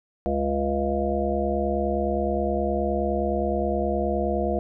harmonic tone, 69.6 Hz, C#2, 8 cents sharp, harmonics 1 / 3 / 5 / 7 / 9 / 10, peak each -29 / -29 / -29 / -29 / -29 / -29 dBFS, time 0.26-4.59 s, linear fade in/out 0 ms, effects none

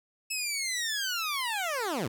15% pulse linear sweep, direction down, 2619 to 94 Hz, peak -23 dBFS, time 0.3-2.08 s, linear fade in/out 10 ms, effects none

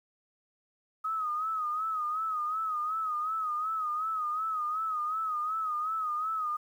sine tone with vibrato, 1261 Hz, D#6, 23 cents sharp, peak -29 dBFS, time 1.04-6.57 s, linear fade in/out 10 ms, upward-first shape sine, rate 2.7 Hz, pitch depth 74 cents each way, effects 10-bit

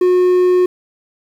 triangle tone, 362.7 Hz, F#4, 34 cents flat, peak -7 dBFS, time 0.01-0.66 s, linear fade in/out 5 ms, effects 7-bit

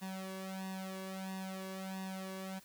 sawtooth tone with flanger, 189.9 Hz, F#3, 45 cents sharp, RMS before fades -43 dBFS, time 0.01-2.6 s, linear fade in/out 20 ms, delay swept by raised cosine 1.1 to 1.81 ms, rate 1.5 Hz, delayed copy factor +0.95, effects white hiss -61 dBFS RMS until 2.64 s

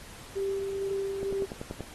sine tone with tremolo, 392 Hz, G4, in tune, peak -27 dBFS, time 0.35-1.46 s, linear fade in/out 20 ms, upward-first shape sine, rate 2.1 Hz, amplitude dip 35%
click train, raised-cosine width 2 ms, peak -23 dBFS, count 7, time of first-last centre 1.23-1.807 s, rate 10.4 Hz
effects pink hiss -48 dBFS RMS until 1.94 s + AAC 32 kbps

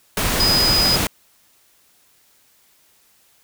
sine tone in noise, 4978 Hz, D#8, in tune, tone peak -15 dBFS, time 0.4-0.96 s, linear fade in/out 2 ms, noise pink, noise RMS -20 dBFS, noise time 0.17-1.07 s, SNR +2 dB, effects white hiss -57 dBFS RMS until 3.43 s

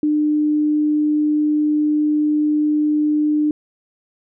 sine tone, 300.8 Hz, D4, 42 cents sharp, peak -14 dBFS, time 0.03-3.51 s, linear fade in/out 2 ms, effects none

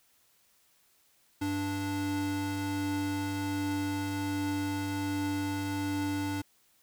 square tone pair together, 98 / 292.7 Hz, G2 / D4, 0 / -6 cents, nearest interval octave + perfect fifth, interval 1894 cents, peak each -37 / -32 dBFS, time 1.41-6.42 s, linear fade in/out 10 ms, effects white hiss -67 dBFS RMS until 6.82 s

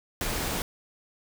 pink noise, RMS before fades -30 dBFS, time 0.21-0.62 s, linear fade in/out 0 ms, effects none

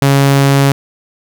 sawtooth tone, 138.59 Hz, C#3, in tune, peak -3 dBFS, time 0.02-0.72 s, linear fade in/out 0 ms, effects none

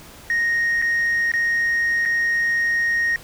sine tone with dropouts, 1864.7 Hz, A#6, in tune, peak -15 dBFS, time 0.3-3.16 s, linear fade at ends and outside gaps 1 ms, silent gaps 0.817-0.823 / 1.317-1.337 / 2.053-2.058 s, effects tanh soft clip ceiling -16 dBFS + pink hiss -43 dBFS RMS until 3.23 s

